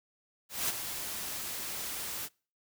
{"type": "noise with ADSR envelope", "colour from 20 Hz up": "white", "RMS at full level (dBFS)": -30, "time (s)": [0.49, 2.29], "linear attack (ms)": 200, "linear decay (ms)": 24, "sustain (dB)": -8, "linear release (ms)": 41, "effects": ["noise-tail reverb RT60 0.4 s tail -26 dB re dry"]}